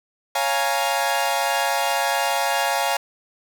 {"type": "chord", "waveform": "sawtooth", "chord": "Bb minor seventh", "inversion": "first", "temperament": "equal", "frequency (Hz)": [554.4, 698.5, 830.6, 932.3], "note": ["Db5", "F5", "Ab5", "Bb5"], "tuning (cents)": [0, 0, 0, 0], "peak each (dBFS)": [-23, -21, -20, -23], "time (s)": [0.35, 2.97], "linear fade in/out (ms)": 5, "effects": []}